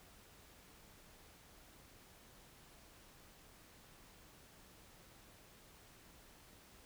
silence, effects pink hiss -62 dBFS RMS until 6.85 s

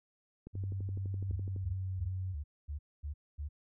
click train, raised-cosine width 3 ms, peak -33 dBFS, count 14, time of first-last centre 0.47-1.562 s, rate 11.9 Hz
sine tone with pitch glide, 96.7 to 93.35 Hz, G2 to F#2, -23 to +16 cents, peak -34 dBFS, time 0.53-2.36 s, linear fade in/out 50 ms, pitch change -61 cents, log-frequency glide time 1.25-2.03 s
sine tone bursts, 73.42 Hz, D2, in tune, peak -36 dBFS, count 7, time 1.28-3.49 s, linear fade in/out 20 ms, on 110 ms, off 240 ms
effects none

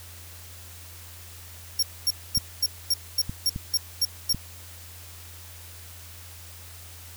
sawtooth tone bursts, 5540 Hz, F8, 15 cents flat, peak -17 dBFS, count 10, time 1.79-4.33 s, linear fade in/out 5 ms, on 38 ms, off 240 ms
clicks, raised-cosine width 5 ms, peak -19 dBFS, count 4, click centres 2.375 / 3.295 / 3.561 / 4.346 s
effects added 86 Hz sine -45 dBFS peak until 7.16 s + white hiss -46 dBFS RMS until 7.16 s

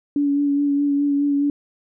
sine tone with vibrato, 285.1 Hz, C#4, 49 cents sharp, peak -16 dBFS, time 0.16-1.5 s, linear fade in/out 2 ms, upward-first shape sine, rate 4.8 Hz, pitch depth 19 cents each way, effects none

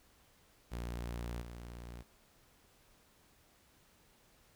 sawtooth tone with level steps, 59 Hz, A#1, 22 cents sharp, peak -35 / -42 dBFS, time 0.71-2.03 s, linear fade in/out 20 ms, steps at 1.41 s, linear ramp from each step 10 ms, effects pink hiss -67 dBFS RMS until 4.55 s

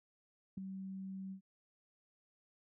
sine tone with ADSR envelope, 191.4 Hz, G3, 41 cents flat, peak -35 dBFS, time 0.57-1.41 s, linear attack 9 ms, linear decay 3 ms, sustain -7 dB, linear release 94 ms, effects none

